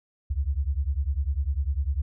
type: beating tone pair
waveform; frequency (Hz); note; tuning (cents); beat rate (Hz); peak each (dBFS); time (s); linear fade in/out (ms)
sine; 65.5 / 75.5; C2 / D2; +2 / +48; 10; -26 / -27; 0.3-2.02; 10
effects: none

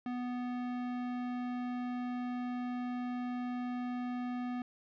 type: tone with tanh clipping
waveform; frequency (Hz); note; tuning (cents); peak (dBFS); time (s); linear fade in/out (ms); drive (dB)
sine; 246.9; B3; 0; -37; 0.06-4.62; 2; 18
effects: none

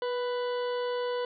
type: harmonic tone with a mistuned harmonic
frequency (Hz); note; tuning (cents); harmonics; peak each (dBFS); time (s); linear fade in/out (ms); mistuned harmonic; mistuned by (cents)
495.6; B4; +6; 1 / 2 / 3 / 4 / 6 / 7 / 8 / 9; -29 / -37 / -43 / -48 / -45 / -50 / -56 / -51; 0.02-1.25; 2; 1; -22
effects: none

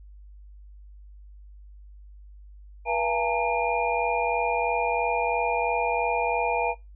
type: tone cluster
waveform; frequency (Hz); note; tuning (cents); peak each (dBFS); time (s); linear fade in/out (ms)
sine; 482.6 / 680 / 837 / 920 / 2415; B4 / F5 / G#5 / A#5 / D7; -40 / -46 / +13 / -23 / +48; -29; 2.85-6.75; 50
effects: noise-tail reverb RT60 0.2 s tail -19 dB re dry + added 50 Hz sine -44 dBFS peak until 6.95 s

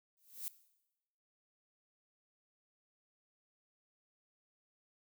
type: noise with exponential growth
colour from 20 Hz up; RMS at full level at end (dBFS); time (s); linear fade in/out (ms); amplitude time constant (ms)
violet; -38; 0.17-0.48; 0; 66
effects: noise-tail reverb RT60 0.9 s tail -17 dB re dry

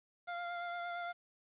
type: tone with vibrato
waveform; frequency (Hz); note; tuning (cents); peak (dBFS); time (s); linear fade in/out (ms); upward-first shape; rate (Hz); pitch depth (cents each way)
25% pulse; 697; F5; -4; -35; 0.27-1.13; 20; sine; 8.7; 17
effects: resampled to 8000 Hz + 11-bit

